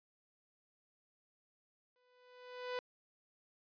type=tone with exponential growth; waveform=sawtooth; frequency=497.8 Hz; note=B4; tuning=14 cents sharp; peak=-32 dBFS; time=1.96-2.79 s; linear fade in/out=1 ms; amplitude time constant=180 ms; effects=resampled to 11025 Hz